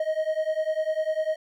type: beating tone pair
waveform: triangle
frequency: 622.3 / 632.3 Hz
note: D#5 / D#5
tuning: 0 / +28 cents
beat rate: 10 Hz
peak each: -25 dBFS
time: 0-1.36 s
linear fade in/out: 5 ms
effects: none